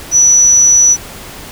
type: tone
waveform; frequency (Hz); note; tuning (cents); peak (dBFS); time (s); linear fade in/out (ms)
sine; 5920; F#8; 0; -4; 0.11-0.97; 50
effects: pink hiss -30 dBFS RMS until 1.51 s